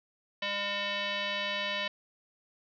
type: tone with frequency modulation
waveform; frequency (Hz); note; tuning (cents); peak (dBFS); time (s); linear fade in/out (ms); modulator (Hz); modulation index
sine; 605; D#5; -49; -30; 0.42-1.88; 5; 808; 4.2
effects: none